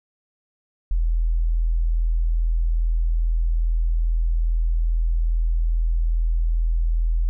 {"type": "tone", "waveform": "sine", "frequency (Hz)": 41.2, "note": "E1", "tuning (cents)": 0, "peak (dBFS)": -17, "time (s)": [0.91, 7.29], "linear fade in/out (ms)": 0, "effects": []}